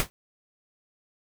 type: noise with exponential decay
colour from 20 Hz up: pink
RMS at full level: -21 dBFS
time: 0-0.1 s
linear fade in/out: 0 ms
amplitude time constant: 20 ms
effects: none